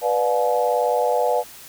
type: chord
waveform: sine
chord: B diminished seventh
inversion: none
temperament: just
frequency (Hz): 493.9 / 592.7 / 711.2 / 853.4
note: B4 / D5 / F5 / Ab5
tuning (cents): 0 / +16 / +31 / +47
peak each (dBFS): -21 / -23 / -23 / -24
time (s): 0.01-1.44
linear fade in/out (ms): 50
effects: white hiss -42 dBFS RMS until 1.68 s